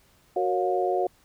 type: chord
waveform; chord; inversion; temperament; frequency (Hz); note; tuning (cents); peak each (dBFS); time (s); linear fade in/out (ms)
sine; Gb major seventh; none; equal with one note detuned; 370 / 466.2 / 554.4 / 713.1; Gb4 / Bb4 / Db5 / F5; 0 / 0 / 0 / +36; -26 / -31 / -30 / -26; 0.36-1.07; 5
effects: pink hiss -61 dBFS RMS until 1.24 s